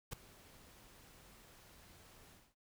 pink noise with ADSR envelope, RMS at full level -40 dBFS, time 0.11-2.55 s, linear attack 21 ms, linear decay 4 ms, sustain -21 dB, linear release 240 ms, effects none

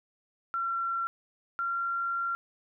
sine tone pair in turn, 1362 / 1376.2 Hz, F6 / F6, -44 / -26 cents, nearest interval unison, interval 18 cents, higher second, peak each -28 dBFS, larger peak neither, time 0.54-1.07 / 1.59-2.35 s, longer second, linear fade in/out 0 ms, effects none

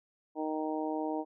harmonic tone, 155.56 Hz, D#3, in tune, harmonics 2 / 3 / 4 / 5 / 6, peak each -34 / -39 / -39 / -39 / -41 dBFS, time 0.35-1.25 s, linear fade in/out 50 ms, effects none

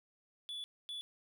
triangle tone bursts at uneven times, 3440 Hz, A7, 40 cents flat, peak -39 dBFS, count 2, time 0.49-0.64 / 0.89-1.01 s, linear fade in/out 0 ms, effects none

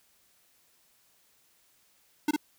square tone with echo, 299.8 Hz, D4, 36 cents sharp, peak -23 dBFS, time 2.28-2.31 s, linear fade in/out 5 ms, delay 53 ms, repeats 1, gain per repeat -2 dB, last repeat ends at 2.363 s, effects white hiss -66 dBFS RMS until 2.58 s

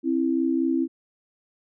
sine tone pair together, 265.2 / 329.6 Hz, C4 / E4, +23 / 0 cents, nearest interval major third, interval 377 cents, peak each -23 dBFS, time 0.03-0.88 s, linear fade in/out 50 ms, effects none

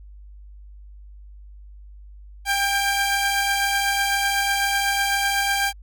sawtooth tone cluster, 795 / 1598 / 2339 Hz, G5 / G6 / D7, +24 / +33 / -8 cents, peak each -19 / -20 / -25 dBFS, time 2.45-5.73 s, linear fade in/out 50 ms, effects added 50 Hz sine -40 dBFS peak until 5.82 s

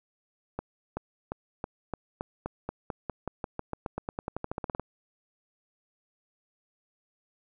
accelerating click train, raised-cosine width 1 ms, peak -18 dBFS, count 27, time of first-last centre 0.59-4.797 s, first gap 380 ms, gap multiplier 0.92, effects none

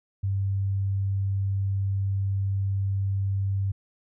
sine tone, 97.9 Hz, G2, 2 cents flat, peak -23 dBFS, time 0.23-3.72 s, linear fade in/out 10 ms, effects none

